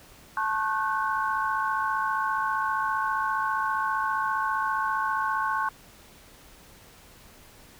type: tone cluster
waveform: sine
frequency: 878 / 1090 / 1482 / 1537 Hz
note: A5 / C#6 / F#6 / G6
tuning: -4 / -29 / +2 / -35 cents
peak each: -30 / -27 / -32 / -33 dBFS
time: 0.37-5.69 s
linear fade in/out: 2 ms
effects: pink hiss -52 dBFS RMS until 7.79 s